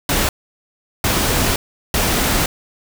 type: noise bursts at uneven times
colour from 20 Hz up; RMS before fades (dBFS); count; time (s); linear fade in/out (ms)
pink; -17; 3; 0.09-0.29 / 1.04-1.56 / 1.94-2.46; 2
effects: none